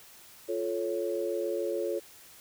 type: chord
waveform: sine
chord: F augmented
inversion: none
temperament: equal with one note detuned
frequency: 349.2 / 436.2 / 554.4 Hz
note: F4 / A4 / C#5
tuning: 0 / -15 / 0 cents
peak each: -33 dBFS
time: 0.48-2 s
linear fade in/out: 20 ms
effects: white hiss -53 dBFS RMS until 2.4 s